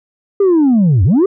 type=linear two-way sweep; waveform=sine; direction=down then up; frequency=409.2 to 82.41 to 409.2 Hz; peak=-5 dBFS; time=0.4-1.26 s; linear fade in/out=5 ms; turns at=1.04 s; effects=tanh soft clip ceiling -6 dBFS